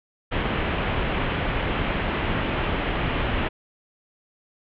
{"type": "low-pass noise", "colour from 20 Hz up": "pink", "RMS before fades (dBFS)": -25, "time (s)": [0.31, 3.49], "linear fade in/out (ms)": 20, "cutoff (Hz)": 3200, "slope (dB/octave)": 48, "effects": []}